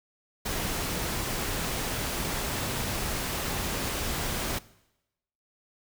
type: noise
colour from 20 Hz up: pink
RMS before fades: -31 dBFS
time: 0.45-4.59 s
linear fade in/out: 10 ms
effects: noise-tail reverb RT60 0.9 s tail -20 dB re dry